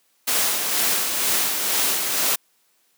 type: noise with tremolo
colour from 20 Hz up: white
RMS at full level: -20 dBFS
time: 0.27-2.36 s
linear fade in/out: 10 ms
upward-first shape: sine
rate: 2.1 Hz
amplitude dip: 40%
effects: white hiss -64 dBFS RMS until 2.97 s + high-pass 200 Hz 12 dB/octave